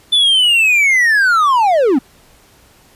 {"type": "linear sweep", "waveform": "triangle", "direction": "down", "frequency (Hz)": [3520, 233.1], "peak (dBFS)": -7, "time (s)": [0.12, 1.99], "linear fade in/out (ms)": 10, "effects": ["pink hiss -48 dBFS RMS until 2.95 s", "resampled to 32000 Hz"]}